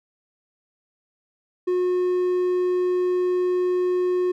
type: tone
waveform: triangle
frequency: 361.9 Hz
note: F#4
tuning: 38 cents flat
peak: -17 dBFS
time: 1.67-4.32 s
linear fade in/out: 10 ms
effects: none